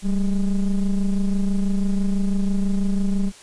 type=ring-modulated tone; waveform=triangle; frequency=103.83 Hz; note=G#2; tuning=in tune; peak=-12 dBFS; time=0.02-3.32 s; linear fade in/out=50 ms; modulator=90.8 Hz; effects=white hiss -45 dBFS RMS until 3.42 s + resampled to 22050 Hz